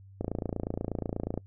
click train, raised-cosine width 2 ms, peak -18 dBFS, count 34, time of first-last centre 0.21-1.376 s, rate 28.3 Hz, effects noise-tail reverb RT60 0.1 s tail -24 dB re dry + added 97 Hz sine -49 dBFS peak until 1.46 s

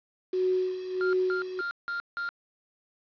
sine tone with tremolo, 370 Hz, F#4, in tune, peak -22 dBFS, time 0.33-1.61 s, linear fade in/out 5 ms, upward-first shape sine, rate 1.5 Hz, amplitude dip 75%
triangle tone bursts, 1396.9 Hz, F6, in tune, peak -28 dBFS, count 5, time 1.01-2.29 s, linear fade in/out 0 ms, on 120 ms, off 170 ms
effects resampled to 11025 Hz + 8-bit

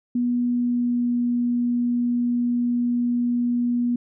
sine tone with pitch glide, 243.2 to 241.5 Hz, B3 to B3, -26 to -39 cents, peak -19 dBFS, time 0.15-3.96 s, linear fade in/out 5 ms, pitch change -13 cents, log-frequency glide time 0.5-1.17 s, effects none

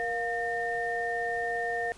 sine tone cluster, 470.5 / 705 / 1817 Hz, A#4 / F5 / A#6, +16 / +16 / -45 cents, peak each -34 / -32 / -32 dBFS, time 0-1.92 s, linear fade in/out 0 ms, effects pink hiss -52 dBFS RMS until 1.97 s + resampled to 24000 Hz

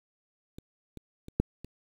clicks, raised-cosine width 3 ms, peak -30 / -30 / -30 / -10 / -29 dBFS, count 5, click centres 0.585 / 0.973 / 1.284 / 1.4 / 1.646 s, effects 8-bit

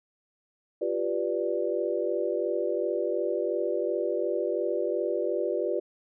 sine chord, G dominant seventh, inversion third, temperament equal, 349.2 / 392 / 493.9 / 587.3 Hz, F4 / G4 / B4 / D5, 0 / 0 / 0 / 0 cents, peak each -31 dBFS, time 0.81-5.8 s, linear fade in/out 10 ms, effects none

